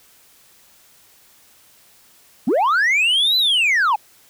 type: linear two-way sweep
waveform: sine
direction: up then down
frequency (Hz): 188.4 to 4061 to 786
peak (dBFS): -11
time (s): 2.47-3.96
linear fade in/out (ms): 10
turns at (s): 3.37
effects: tanh soft clip ceiling -13 dBFS + white hiss -52 dBFS RMS until 4.29 s